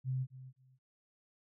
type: tone with echo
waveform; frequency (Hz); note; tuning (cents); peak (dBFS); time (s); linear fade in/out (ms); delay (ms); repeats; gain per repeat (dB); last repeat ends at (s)
sine; 130; C3; -11; -32; 0.04-0.27; 50; 260; 2; -15; 0.79
effects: none